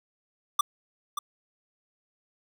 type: tone with echo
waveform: square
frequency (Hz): 1174.7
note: D6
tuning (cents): 0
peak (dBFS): -19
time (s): 0.59-0.61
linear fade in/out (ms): 5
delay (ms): 580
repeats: 1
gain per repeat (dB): -10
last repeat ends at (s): 1.19
effects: none